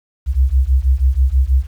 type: beating tone pair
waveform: sine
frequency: 62.7 / 68.9 Hz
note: B1 / C#2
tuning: +27 / -10 cents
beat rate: 6.2 Hz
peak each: -13 dBFS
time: 0.26-1.67 s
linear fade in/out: 50 ms
effects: tanh soft clip ceiling -3 dBFS + 8-bit